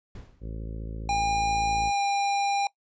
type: noise with exponential decay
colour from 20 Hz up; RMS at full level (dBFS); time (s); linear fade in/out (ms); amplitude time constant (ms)
brown; -38; 0.15-0.56; 5; 88
type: harmonic tone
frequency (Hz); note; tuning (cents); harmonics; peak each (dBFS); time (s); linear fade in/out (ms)
54.9; A1; -3; 1 / 2 / 3 / 4 / 5 / 6 / 7 / 8 / 9 / 10; -34 / -40 / -44 / -46 / -48 / -50 / -51 / -52 / -53 / -54; 0.4-1.92; 50
type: tone with pitch glide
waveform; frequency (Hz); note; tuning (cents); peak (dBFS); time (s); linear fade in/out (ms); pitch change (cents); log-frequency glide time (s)
square; 807 to 801.4; G#5 to G5; -50 to +38; -24; 1.09-2.67; 2; -12; 1.9-2
effects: noise-tail reverb RT60 0.1 s tail -21 dB re dry + resampled to 16000 Hz